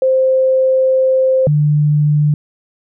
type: tone pair in turn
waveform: sine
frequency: 523 / 148.81 Hz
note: C5 / D3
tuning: -1 / +23 cents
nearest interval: octave + minor seventh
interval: 2176 cents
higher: first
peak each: -9 dBFS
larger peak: neither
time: 0.02-1.47 / 1.47-2.34 s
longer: first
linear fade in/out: 2 ms
effects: none